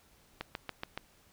click train, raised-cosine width 0.3 ms, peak -20 dBFS, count 5, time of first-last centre 0.41-0.976 s, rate 7.07 Hz, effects pink hiss -64 dBFS RMS until 1.32 s

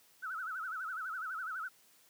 sine tone with vibrato, 1396.9 Hz, F6, in tune, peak -37 dBFS, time 0.22-1.69 s, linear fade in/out 20 ms, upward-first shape sine, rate 12 Hz, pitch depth 170 cents each way, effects white hiss -65 dBFS RMS until 2.09 s + high-pass 100 Hz 12 dB/octave

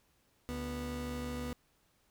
30% pulse tone pair together, 72.9 / 245.2 Hz, D2 / B3, -12 / -12 cents, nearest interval octave + major sixth, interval 2100 cents, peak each -39 / -36 dBFS, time 0.49-1.53 s, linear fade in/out 0 ms, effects pink hiss -72 dBFS RMS until 2.1 s

